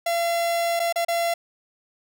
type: tone with dropouts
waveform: 45% pulse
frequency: 681 Hz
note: F5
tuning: 44 cents flat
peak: -21 dBFS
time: 0.06-1.34 s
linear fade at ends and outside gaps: 5 ms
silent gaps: 0.795-0.799 / 0.926-0.958 / 1.049-1.083 s
effects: none